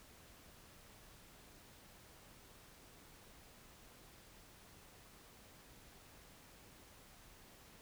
silence, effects pink hiss -61 dBFS RMS until 7.81 s

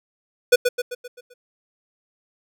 square tone with echo, 492.2 Hz, B4, 6 cents flat, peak -10 dBFS, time 0.52-0.56 s, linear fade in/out 10 ms, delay 130 ms, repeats 6, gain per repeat -6 dB, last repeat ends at 1.34 s, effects none

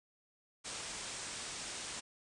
white low-pass noise, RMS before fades -44 dBFS, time 0.64-2.01 s, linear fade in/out 20 ms, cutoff 9200 Hz, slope 96 dB/octave, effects none

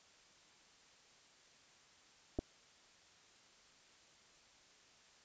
clicks, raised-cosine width 2 ms, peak -25 dBFS, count 2, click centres 2.388 / 2.391 s, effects white hiss -65 dBFS RMS until 5.24 s + resampled to 16000 Hz

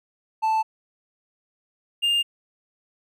triangle tone pair in turn, 880 / 2810 Hz, A5 / F7, 0 / +10 cents, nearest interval octave + minor sixth, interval 2010 cents, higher second, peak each -17 dBFS, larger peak neither, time 0.42-0.63 / 2.02-2.23 s, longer neither, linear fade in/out 20 ms, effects none

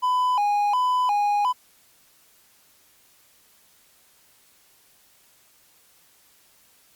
triangle tone with vibrato, 908 Hz, A#5, 46 cents flat, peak -17 dBFS, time 0.02-1.53 s, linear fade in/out 20 ms, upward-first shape square, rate 1.4 Hz, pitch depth 170 cents each way, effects white hiss -58 dBFS RMS until 6.95 s + Opus 48 kbps

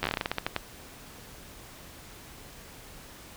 slowing click train, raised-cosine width 0.3 ms, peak -11 dBFS, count 14, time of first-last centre 0.03-0.563 s, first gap 11 ms, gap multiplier 1.2, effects pink hiss -48 dBFS RMS until 3.36 s

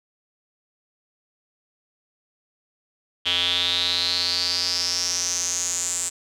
square tone with band-pass filter sweep, 88.3 Hz, F2, 20 cents sharp, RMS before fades -24 dBFS, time 3.25-6.1 s, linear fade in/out 20 ms, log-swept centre 3200 to 7700 Hz, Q 8, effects none

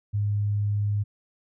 sine tone, 103.1 Hz, G#2, 12 cents flat, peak -22 dBFS, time 0.13-1.04 s, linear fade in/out 20 ms, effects none

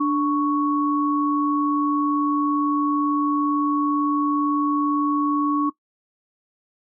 sine tone pair together, 293.7 / 1111.7 Hz, D4 / C#6, 0 / +5 cents, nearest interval octave + major seventh, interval 2305 cents, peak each -19 / -22 dBFS, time 0-5.7 s, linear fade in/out 10 ms, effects noise-tail reverb RT60 0.1 s tail -19 dB re dry

